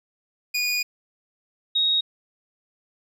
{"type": "tone pair in turn", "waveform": ["25% pulse", "sine"], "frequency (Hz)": [2454, 3766], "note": ["D#7", "A#7"], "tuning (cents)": [-25, 17], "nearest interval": "perfect fifth", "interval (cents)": 742, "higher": "second", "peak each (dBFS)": -18, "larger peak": "neither", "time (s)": [[0.54, 0.83], [1.75, 2.01]], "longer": "first", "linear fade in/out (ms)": 10, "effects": ["resampled to 32000 Hz", "10-bit"]}